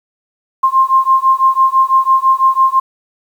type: beating tone pair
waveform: sine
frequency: 1056 / 1062 Hz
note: C6 / C6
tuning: +16 / +25 cents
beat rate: 6 Hz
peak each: -11 dBFS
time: 0.63-2.8 s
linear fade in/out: 10 ms
effects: 7-bit